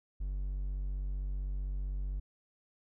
triangle tone, 47.79 Hz, G1, 43 cents flat, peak -31 dBFS, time 0.2-2.2 s, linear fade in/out 10 ms, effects none

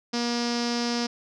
sawtooth tone with low-pass filter, 238.3 Hz, A#3, 38 cents sharp, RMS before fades -27 dBFS, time 0.13-1.07 s, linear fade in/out 10 ms, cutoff 5200 Hz, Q 5.9, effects none

